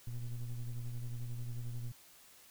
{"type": "ring-modulated tone", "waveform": "triangle", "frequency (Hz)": 62.6, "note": "B1", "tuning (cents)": 24, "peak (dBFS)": -32, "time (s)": [0.07, 1.92], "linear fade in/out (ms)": 5, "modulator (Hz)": 57, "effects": ["white hiss -60 dBFS RMS until 2.5 s"]}